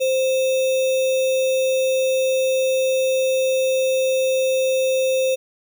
sine tone with sample-and-hold, 523.3 Hz, C5, in tune, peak -16 dBFS, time 0-5.36 s, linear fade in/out 20 ms, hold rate 3150 Hz, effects none

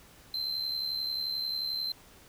triangle tone with amplitude modulation, 4103 Hz, C8, 35 cents flat, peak -27 dBFS, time 0.34-1.92 s, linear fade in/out 2 ms, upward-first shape sine, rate 71.3 Hz, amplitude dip 55%, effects pink hiss -56 dBFS RMS until 2.28 s

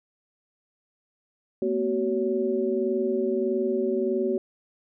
sine tone cluster, 226.8 / 248.4 / 377.8 / 559 Hz, A#3 / B3 / F#4 / C#5, -47 / +10 / +36 / +14 cents, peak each -31 / -31 / -24 / -32 dBFS, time 1.62-4.38 s, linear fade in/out 2 ms, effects none

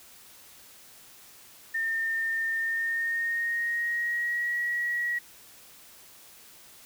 sine tone with pitch glide, 1813 to 1915.3 Hz, A#6 to A#6, -49 to +46 cents, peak -26 dBFS, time 1.74-5.19 s, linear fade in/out 10 ms, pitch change +95 cents, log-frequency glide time 2.55-4.54 s, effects white hiss -52 dBFS RMS until 6.85 s

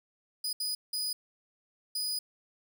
sawtooth tone bursts at uneven times, 4963 Hz, D#8, 5 cents flat, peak -28 dBFS, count 4, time 0.44-0.53 / 0.6-0.75 / 0.93-1.13 / 1.95-2.19 s, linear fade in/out 5 ms, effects 11-bit

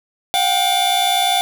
45% pulse tone cluster, 718 / 778 / 3502 Hz, F5 / G5 / A7, +48 / -13 / -9 cents, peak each -19 dBFS, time 0.34-1.41 s, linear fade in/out 0 ms, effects none

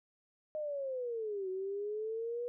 sine linear two-way sweep, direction down then up, 620 to 370.5 to 487.8 Hz, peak -35 dBFS, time 0.55-2.48 s, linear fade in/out 0 ms, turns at 1.49 s, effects none

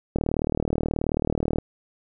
click train, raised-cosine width 2 ms, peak -10 dBFS, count 56, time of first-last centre 0.16-1.585 s, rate 38.6 Hz, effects none

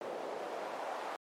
pink noise with band-pass filter sweep, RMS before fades -40 dBFS, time 0.01-1.16 s, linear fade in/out 0 ms, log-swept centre 490 to 830 Hz, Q 1.7, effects high-pass 300 Hz 12 dB/octave + MP3 64 kbps

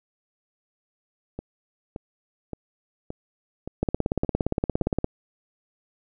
two click trains, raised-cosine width 2 ms, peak -19 / -9 dBFS, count 7 / 22, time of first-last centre 1.39-4.819 / 3.83-5.044 s, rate 1.75 / 17.3 Hz, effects none

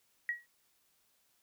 sine tone with exponential decay, 1911 Hz, A#6, 43 cents sharp, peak -28 dBFS, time 0.29-0.46 s, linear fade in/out 1 ms, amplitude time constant 36 ms, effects white hiss -73 dBFS RMS until 1.42 s

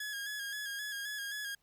sawtooth tone with vibrato, 1661.2 Hz, G#6, in tune, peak -34 dBFS, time 0-1.55 s, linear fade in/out 5 ms, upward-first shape square, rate 3.8 Hz, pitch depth 36 cents each way, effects pink hiss -75 dBFS RMS until 1.62 s

